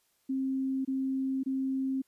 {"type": "tone bursts", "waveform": "sine", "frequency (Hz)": 265.8, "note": "C4", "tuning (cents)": 27, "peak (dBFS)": -28, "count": 3, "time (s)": [0.29, 2.02], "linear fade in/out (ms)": 10, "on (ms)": 560, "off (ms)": 25, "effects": ["white hiss -72 dBFS RMS until 2.07 s", "resampled to 32000 Hz"]}